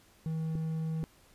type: tone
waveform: triangle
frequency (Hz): 160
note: D#3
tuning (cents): +49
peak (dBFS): -29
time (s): 0.26-1.04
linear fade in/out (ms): 0
type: clicks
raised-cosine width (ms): 3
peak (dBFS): -27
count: 2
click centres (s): 0.554 / 1.033
effects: pink hiss -62 dBFS RMS until 1.34 s + resampled to 32000 Hz